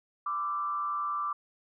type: tone with frequency modulation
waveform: sine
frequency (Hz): 1174.7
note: D6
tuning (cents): 0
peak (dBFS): -29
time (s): 0.26-1.33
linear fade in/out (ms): 5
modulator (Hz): 162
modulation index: 0.51
effects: none